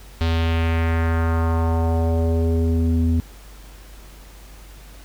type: tone with low-pass filter sweep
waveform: square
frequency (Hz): 82.4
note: E2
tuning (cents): 0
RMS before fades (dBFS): -19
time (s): 0.21-3.2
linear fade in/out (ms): 0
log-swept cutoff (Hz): 4000 to 220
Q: 2.1
effects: added 49 Hz sine -40 dBFS peak until 5.04 s + pink hiss -47 dBFS RMS until 5.04 s